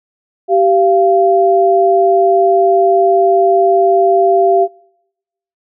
sine tone pair together, 388.3 / 690 Hz, G4 / F5, -16 / -21 cents, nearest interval minor seventh, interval 995 cents, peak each -10 dBFS, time 0.48-4.68 s, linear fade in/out 50 ms, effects noise-tail reverb RT60 0.9 s tail -25 dB re dry

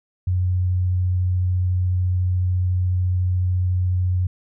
sine tone with vibrato, 91 Hz, F#2, 28 cents flat, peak -17 dBFS, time 0.27-4.27 s, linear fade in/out 5 ms, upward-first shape triangle, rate 14 Hz, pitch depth 9 cents each way, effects none

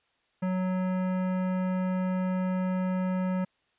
sine tone with hard clipping, 185 Hz, F#3, in tune, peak -28 dBFS, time 0.42-3.45 s, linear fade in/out 10 ms, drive 16 dB, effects white hiss -71 dBFS RMS until 3.78 s + resampled to 8000 Hz

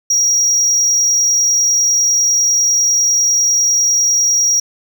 triangle tone, 5690 Hz, F8, 31 cents sharp, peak -9 dBFS, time 0.1-4.6 s, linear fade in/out 5 ms, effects none

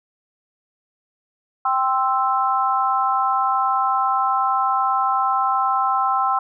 sine chord, C major, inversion second, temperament equal, 784 / 1046.5 / 1318.5 Hz, G5 / C6 / E6, 0 / 0 / 0 cents, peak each -21 dBFS, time 1.65-6.39 s, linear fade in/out 5 ms, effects none

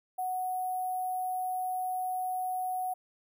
sine tone with sample-and-hold, 740 Hz, F#5, in tune, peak -30 dBFS, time 0.18-2.94 s, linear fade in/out 10 ms, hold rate 11025 Hz, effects none

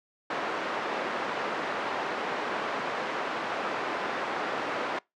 white band-pass noise, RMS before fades -32 dBFS, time 0.3-4.99 s, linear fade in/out 5 ms, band 310 to 1300 Hz, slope 12 dB/octave, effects noise-tail reverb RT60 0.2 s tail -25 dB re dry + low-pass 6000 Hz 12 dB/octave

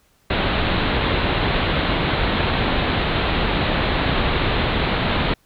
pink low-pass noise, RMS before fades -20 dBFS, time 0.3-5.34 s, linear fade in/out 5 ms, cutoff 4100 Hz, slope 96 dB/octave, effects pink hiss -60 dBFS RMS until 5.45 s

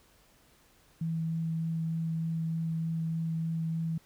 sine tone with vibrato, 163 Hz, E3, 19 cents flat, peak -29 dBFS, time 1.01-3.98 s, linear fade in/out 5 ms, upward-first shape sine, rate 3.3 Hz, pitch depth 8 cents each way, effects pink hiss -63 dBFS RMS until 4.05 s

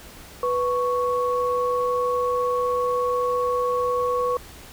sine tone pair together, 493.9 / 1109.6 Hz, B4 / C#6, 0 / +1 cents, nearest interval octave + major second, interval 1401 cents, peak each -22 / -24 dBFS, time 0.43-4.37 s, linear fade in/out 2 ms, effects added 67 Hz sine -52 dBFS peak until 4.72 s + pink hiss -44 dBFS RMS until 4.72 s

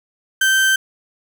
35% pulse tone, 1555 Hz, G6, 14 cents flat, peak -11 dBFS, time 0.41-0.76 s, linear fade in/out 5 ms, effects none

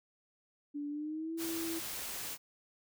sine tone with pitch glide, 290.6 to 330 Hz, D4 to E4, -18 to +2 cents, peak -36 dBFS, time 0.74-1.8 s, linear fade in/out 20 ms, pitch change +220 cents, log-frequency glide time 0.89-1.36 s
white noise, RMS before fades -41 dBFS, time 1.37-2.38 s, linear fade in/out 50 ms
effects none

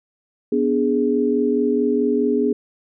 sine chord, G# diminished, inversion first, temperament equal with one note detuned, 246.9 / 291.6 / 415.3 Hz, B3 / D4 / G#4, 0 / -12 / 0 cents, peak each -20 / -22 / -19 dBFS, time 0.52-2.53 s, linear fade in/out 5 ms, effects none

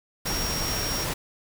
sine tone in noise, 5588 Hz, F8, in tune, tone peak -30 dBFS, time 0.26-1.05 s, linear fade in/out 10 ms, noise pink, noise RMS -29 dBFS, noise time 0.25-1.14 s, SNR -4 dB, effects none

